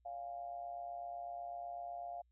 sine tone with amplitude modulation, 698.5 Hz, F5, in tune, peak -39 dBFS, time 0.05-2.22 s, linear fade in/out 10 ms, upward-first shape sine, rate 128 Hz, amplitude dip 65%, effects added 60 Hz sine -70 dBFS peak until 2.31 s

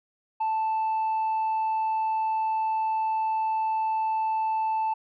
sine tone with tanh clipping, 880 Hz, A5, in tune, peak -24 dBFS, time 0.4-4.94 s, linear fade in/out 10 ms, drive 1 dB, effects none

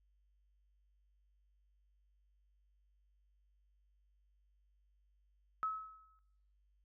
sine tone with exponential decay, 1290 Hz, E6, 38 cents flat, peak -32 dBFS, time 5.63-6.19 s, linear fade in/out 0 ms, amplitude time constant 120 ms, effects noise-tail reverb RT60 0.9 s tail -17 dB re dry + added 50 Hz sine -70 dBFS peak until 6.84 s

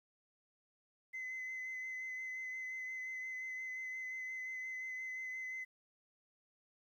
sine tone with vibrato, 2040 Hz, C7, 44 cents flat, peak -39 dBFS, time 1.13-5.65 s, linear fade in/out 20 ms, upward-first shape sine, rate 5.7 Hz, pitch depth 17 cents each way, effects tanh soft clip ceiling -38 dBFS + 12-bit

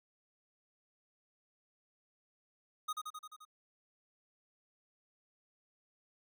square tone with echo, 1244.5 Hz, D#6, in tune, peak -35 dBFS, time 2.88-2.93 s, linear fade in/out 10 ms, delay 87 ms, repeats 6, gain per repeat -3 dB, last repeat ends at 3.452 s, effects none

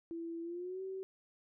sine tone with pitch glide, 333.7 to 381.1 Hz, E4 to G4, +21 to -49 cents, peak -39 dBFS, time 0.11-1.03 s, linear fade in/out 0 ms, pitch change +230 cents, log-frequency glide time 0.42-0.82 s, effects none

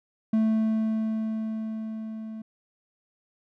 triangle tone with level ramp, 220 Hz, A3, in tune, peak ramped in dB -17 to -33 dBFS, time 0.33-2.42 s, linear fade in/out 5 ms, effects none

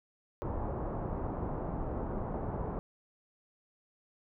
pink low-pass noise, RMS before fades -36 dBFS, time 0.42-2.79 s, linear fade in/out 0 ms, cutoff 1000 Hz, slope 24 dB/octave, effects none

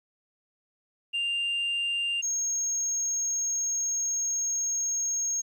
sine tone pair in turn, 2794 / 6516 Hz, F7 / G#8, 0 / -34 cents, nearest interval octave + minor third, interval 1466 cents, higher second, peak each -24 dBFS, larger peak neither, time 1.13-2.22 / 2.22-5.42 s, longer second, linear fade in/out 20 ms, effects tanh soft clip ceiling -24 dBFS + 11-bit

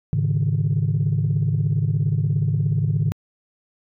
sine chord, Ab suspended fourth, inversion none, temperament equal with one note detuned, 105.46 / 138.59 / 155.56 Hz, Ab2 / Db3 / Eb3, +27 / 0 / 0 cents, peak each -21 dBFS, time 0.13-3.12 s, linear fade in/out 0 ms, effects tanh soft clip ceiling -12 dBFS

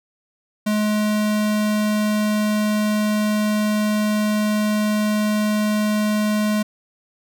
square tone, 211.6 Hz, G#3, 33 cents sharp, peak -18 dBFS, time 0.66-6.63 s, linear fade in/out 10 ms, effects none

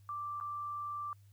sine tone with dropouts, 1174.7 Hz, D6, in tune, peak -37 dBFS, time 0.09-1.13 s, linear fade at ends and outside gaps 1 ms, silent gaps 0.401-0.41 s, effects added 100 Hz sine -57 dBFS peak until 1.32 s + white hiss -74 dBFS RMS until 1.32 s

